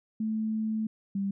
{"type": "tone pair in turn", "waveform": "sine", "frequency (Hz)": [218.7, 197.33], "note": ["A3", "G3"], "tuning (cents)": [-10, 12], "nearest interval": "major second", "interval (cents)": 178, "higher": "first", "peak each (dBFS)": -27, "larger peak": "neither", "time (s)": [[0.2, 0.87], [1.15, 1.31]], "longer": "first", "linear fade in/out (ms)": 5, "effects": []}